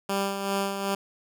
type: tone with tremolo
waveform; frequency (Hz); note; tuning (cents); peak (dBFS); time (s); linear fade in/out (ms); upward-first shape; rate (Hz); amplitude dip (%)
10% pulse; 197.2; G3; +11; -16; 0.09-0.95; 5; sine; 2.6; 50
effects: none